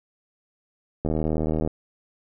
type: click train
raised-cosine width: 2 ms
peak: -12 dBFS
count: 50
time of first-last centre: 1.05-1.675 s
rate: 78.4 Hz
effects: none